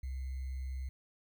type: tone with sample-and-hold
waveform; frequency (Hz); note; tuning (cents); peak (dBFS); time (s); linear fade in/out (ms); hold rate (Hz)
sine; 65.41; C2; 0; -36; 0.03-0.89; 5; 2100
effects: none